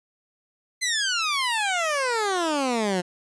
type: exponential sweep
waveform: 15% pulse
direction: down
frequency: 2080 to 173.9 Hz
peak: -16 dBFS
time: 0.81-3.02 s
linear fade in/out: 20 ms
effects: resampled to 22050 Hz